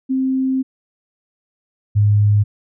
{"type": "tone pair in turn", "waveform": "sine", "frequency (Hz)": [262.8, 103.78], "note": ["C4", "G#2"], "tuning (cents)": [8, -1], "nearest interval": "octave + major third", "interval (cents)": 1609, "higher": "first", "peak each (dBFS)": [-15, -10], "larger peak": "second", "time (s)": [[0.09, 0.63], [1.95, 2.44]], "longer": "first", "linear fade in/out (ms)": 20, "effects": []}